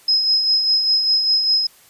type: tone with tremolo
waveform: sine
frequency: 5110 Hz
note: D#8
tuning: 45 cents sharp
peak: -12 dBFS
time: 0.08-1.67 s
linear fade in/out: 5 ms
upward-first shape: sine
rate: 5 Hz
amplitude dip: 45%
effects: white hiss -50 dBFS RMS until 1.89 s + resampled to 32000 Hz